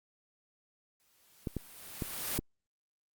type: noise with exponential growth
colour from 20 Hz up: white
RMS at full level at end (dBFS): -33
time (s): 1-2.38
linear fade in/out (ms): 0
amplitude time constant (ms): 300
type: clicks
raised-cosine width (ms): 3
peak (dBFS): -21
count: 4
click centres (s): 1.472 / 1.567 / 2.022 / 2.39
effects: Opus 48 kbps